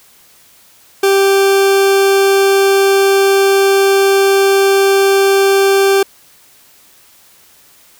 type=tone; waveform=40% pulse; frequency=392 Hz; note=G4; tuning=in tune; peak=-7 dBFS; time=1.03-6.03 s; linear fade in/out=5 ms; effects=white hiss -46 dBFS RMS until 7.99 s